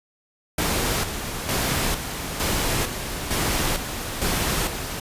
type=noise with tremolo; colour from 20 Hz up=pink; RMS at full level=-23 dBFS; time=0.58-5 s; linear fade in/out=5 ms; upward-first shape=square; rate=1.1 Hz; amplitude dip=55%; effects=resampled to 32000 Hz